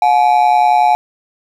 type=ring-modulated tone; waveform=triangle; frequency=787 Hz; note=G5; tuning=7 cents sharp; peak=-3 dBFS; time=0.02-0.95 s; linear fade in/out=0 ms; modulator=65.3 Hz; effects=none